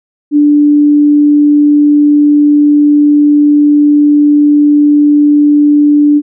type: tone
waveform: sine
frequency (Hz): 293.7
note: D4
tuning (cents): 0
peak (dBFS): -3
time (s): 0.31-6.22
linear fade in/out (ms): 50
effects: none